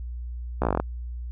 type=slowing click train; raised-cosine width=1 ms; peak=-9 dBFS; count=10; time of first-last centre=0.62-0.8 s; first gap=15 ms; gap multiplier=1.07; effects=added 60 Hz sine -31 dBFS peak until 1.31 s